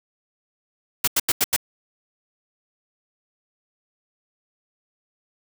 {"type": "noise bursts", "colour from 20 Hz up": "white", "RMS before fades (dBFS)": -19, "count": 5, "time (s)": [1.04, 1.564], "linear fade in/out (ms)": 5, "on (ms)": 36, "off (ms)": 86, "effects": []}